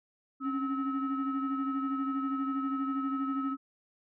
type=tone cluster; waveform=sine; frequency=270.9 / 283.3 / 1292 Hz; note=C#4 / C#4 / E6; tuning=-40 / +38 / -35 cents; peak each=-30 / -38 / -34 dBFS; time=0.4-3.57 s; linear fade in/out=50 ms; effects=tanh soft clip ceiling -24 dBFS